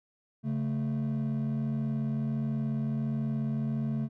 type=tone pair together; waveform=triangle; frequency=139.28 / 220.7 Hz; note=C#3 / A3; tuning=+9 / +5 cents; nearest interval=minor sixth; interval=796 cents; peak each=-28 dBFS; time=0.43-4.09 s; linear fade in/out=50 ms; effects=tanh soft clip ceiling -22 dBFS